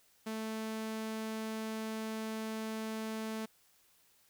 sawtooth tone, 220 Hz, A3, in tune, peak -33 dBFS, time 0.26-3.46 s, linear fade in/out 10 ms, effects white hiss -68 dBFS RMS until 4.29 s

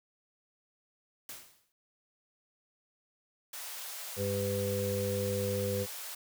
white noise with exponential decay, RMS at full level -41 dBFS, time 1.29-1.72 s, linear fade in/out 1 ms, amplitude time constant 93 ms
white high-pass noise, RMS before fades -42 dBFS, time 3.53-6.15 s, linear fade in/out 5 ms, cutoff 530 Hz, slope 24 dB/octave
harmonic tone, 100 Hz, G2, 35 cents sharp, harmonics 1 / 2 / 4 / 5, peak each -35 / -38 / -38 / -33 dBFS, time 4.16-5.87 s, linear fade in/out 50 ms
effects none

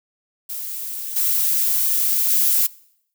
violet noise with level steps, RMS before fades -29 / -19 / -17 dBFS, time 0.49-2.67 s, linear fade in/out 10 ms, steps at 1.16 / 2.3 s, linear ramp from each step 2 ms, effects noise-tail reverb RT60 0.7 s tail -22 dB re dry

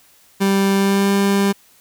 30% pulse tone with pitch glide, 196 to 198.62 Hz, G3 to G3, 0 to +23 cents, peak -11 dBFS, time 0.4-1.53 s, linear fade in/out 20 ms, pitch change +23 cents, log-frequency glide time 0.75-1.11 s, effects white hiss -52 dBFS RMS until 1.8 s

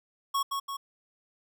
square tone with echo, 1104 Hz, C#6, 7 cents flat, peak -26 dBFS, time 0.34-0.43 s, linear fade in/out 10 ms, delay 170 ms, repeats 2, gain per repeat -4 dB, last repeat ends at 0.77 s, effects none

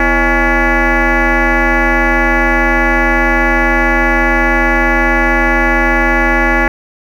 sine tone with frequency modulation, 830.6 Hz, G#5, in tune, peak -7 dBFS, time 0-6.68 s, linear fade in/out 2 ms, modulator 291 Hz, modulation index 4.4, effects tanh soft clip ceiling -4 dBFS + 7-bit

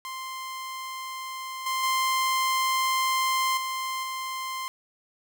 sawtooth tone with level steps, 1046.5 Hz, C6, in tune, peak -30 / -22 / -19 / -25 / -27 dBFS, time 0.05-4.68 s, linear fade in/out 0 ms, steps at 1.66 / 1.83 / 3.57 / 4.03 s, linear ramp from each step 5 ms, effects none

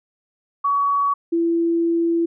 sine tone pair in turn, 1129 / 335.7 Hz, C#6 / E4, +31 / +32 cents, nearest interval octave + major sixth, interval 2099 cents, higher first, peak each -16 / -16 dBFS, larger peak neither, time 0.64-1.14 / 1.32-2.26 s, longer second, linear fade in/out 10 ms, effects none

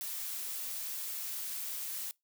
blue noise, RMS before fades -39 dBFS, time 0.01-2.11 s, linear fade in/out 0 ms, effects noise-tail reverb RT60 0.2 s tail -24 dB re dry

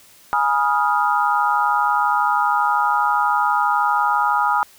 sine chord, F half-diminished seventh, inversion first, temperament equal with one note detuned, 830.6 / 970.2 / 1244.5 / 1396.9 Hz, Ab5 / Cb6 / Eb6 / F6, 0 / -31 / 0 / 0 cents, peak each -20 / -21 / -20 / -23 dBFS, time 0.33-4.63 s, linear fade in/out 0 ms, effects white hiss -49 dBFS RMS until 4.78 s

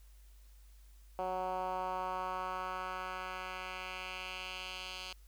10% pulse tone with band-pass filter sweep, 185 Hz, F#3, in tune, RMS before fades -40 dBFS, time 1.19-5.13 s, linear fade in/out 0 ms, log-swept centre 690 to 3700 Hz, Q 1.9, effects added 50 Hz sine -55 dBFS peak until 5.27 s + white hiss -69 dBFS RMS until 5.27 s

